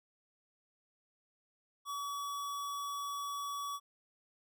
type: tone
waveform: square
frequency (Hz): 1137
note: C#6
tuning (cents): +44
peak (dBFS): -38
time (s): 1.85-3.8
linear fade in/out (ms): 50
effects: none